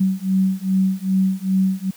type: beating tone pair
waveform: sine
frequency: 188.7 / 191.2 Hz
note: F#3 / G3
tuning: +34 / -43 cents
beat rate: 2.5 Hz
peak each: -19 dBFS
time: 0-1.91 s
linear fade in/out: 10 ms
effects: white hiss -47 dBFS RMS until 1.96 s